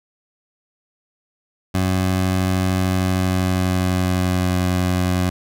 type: tone with pitch glide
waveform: 20% pulse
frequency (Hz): 93.2 to 90.91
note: F#2 to F#2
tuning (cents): +13 to -30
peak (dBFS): -12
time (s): 1.74-5.3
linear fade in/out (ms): 10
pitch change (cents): -43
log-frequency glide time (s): 2.79-4.55
effects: none